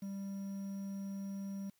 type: tone with quantisation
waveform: triangle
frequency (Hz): 196.8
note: G3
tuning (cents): +7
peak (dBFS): -37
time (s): 0.02-1.7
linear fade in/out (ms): 5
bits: 10
effects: white hiss -75 dBFS RMS until 1.79 s